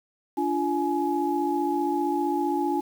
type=tone cluster; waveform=sine; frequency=290.7 / 346 / 842 Hz; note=D4 / F4 / G#5; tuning=-18 / -16 / +24 cents; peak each=-27 dBFS; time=0.37-2.81 s; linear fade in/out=10 ms; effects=8-bit